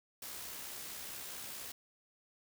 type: noise with amplitude modulation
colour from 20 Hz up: white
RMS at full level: -44 dBFS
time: 0.22-1.72 s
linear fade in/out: 5 ms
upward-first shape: sine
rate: 64.8 Hz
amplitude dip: 30%
effects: none